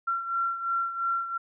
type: beating tone pair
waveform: sine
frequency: 1364 / 1366.9 Hz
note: F6 / F6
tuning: -41 / -38 cents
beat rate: 2.9 Hz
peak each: -27 / -33 dBFS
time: 0.07-1.38 s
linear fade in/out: 10 ms
effects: none